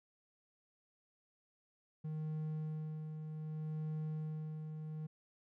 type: tone with tremolo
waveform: triangle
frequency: 155.3 Hz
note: D#3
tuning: 3 cents flat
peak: -35 dBFS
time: 2.04-5.07 s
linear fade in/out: 10 ms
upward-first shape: sine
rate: 0.65 Hz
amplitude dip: 45%
effects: none